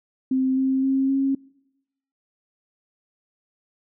sine tone with pitch steps, 261.6 / 264.8 / 268 / 271.3 Hz, C4 / C4 / C4 / C#4, 0 / +21 / +42 / -37 cents, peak -18 dBFS, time 0.31-1.35 s, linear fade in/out 5 ms, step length 260 ms, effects noise-tail reverb RT60 0.9 s tail -25 dB re dry

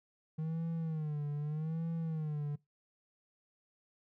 triangle tone with vibrato, 155.56 Hz, D#3, in tune, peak -32 dBFS, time 0.38-2.56 s, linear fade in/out 10 ms, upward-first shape sine, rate 0.82 Hz, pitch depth 110 cents each way, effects noise-tail reverb RT60 0.2 s tail -23 dB re dry

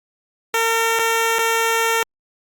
10% pulse tone with dropouts, 455.1 Hz, A#4, 42 cents flat, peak -8 dBFS, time 0.54-2.03 s, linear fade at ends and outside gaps 1 ms, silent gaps 0.99-0.994 / 1.385-1.39 s, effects Opus 48 kbps

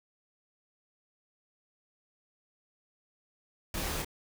pink noise with echo, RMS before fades -36 dBFS, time 3.74-4.02 s, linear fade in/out 2 ms, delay 27 ms, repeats 1, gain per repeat -2 dB, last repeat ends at 4.047 s, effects none

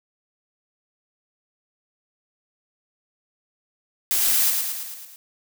blue noise with echo, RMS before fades -21 dBFS, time 4.11-4.5 s, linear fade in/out 0 ms, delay 110 ms, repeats 6, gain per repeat -4 dB, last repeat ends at 5.16 s, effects none

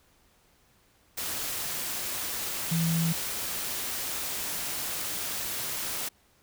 sine tone in noise, 165.2 Hz, E3, 4 cents sharp, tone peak -24 dBFS, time 2.71-3.13 s, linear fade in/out 10 ms, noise white, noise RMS -33 dBFS, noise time 1.17-6.09 s, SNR +6 dB, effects pink hiss -64 dBFS RMS until 6.42 s

